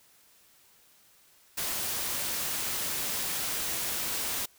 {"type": "noise", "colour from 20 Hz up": "white", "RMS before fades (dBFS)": -32, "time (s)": [1.57, 4.46], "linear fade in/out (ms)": 10, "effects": ["white hiss -61 dBFS RMS until 4.58 s"]}